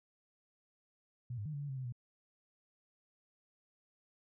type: tone with pitch steps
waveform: sine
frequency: 122.4 / 102.9 / 152.8 / 142.8 / 143.8 / 133.6 / 129.9 / 121.7 Hz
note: B2 / G#2 / D#3 / D3 / D3 / C3 / C3 / B2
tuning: -15 / -16 / -31 / -48 / -36 / +36 / -12 / -25 cents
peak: -38 dBFS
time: 1.3-1.924 s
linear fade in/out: 5 ms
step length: 78 ms
effects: none